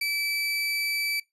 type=tone; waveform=30% pulse; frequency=2312 Hz; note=D7; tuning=28 cents flat; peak=-23 dBFS; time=0.01-1.2 s; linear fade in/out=5 ms; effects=noise-tail reverb RT60 0.2 s tail -22 dB re dry + resampled to 32000 Hz